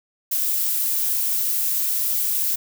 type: noise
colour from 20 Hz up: violet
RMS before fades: -22 dBFS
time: 0.31-2.56 s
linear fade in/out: 10 ms
effects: none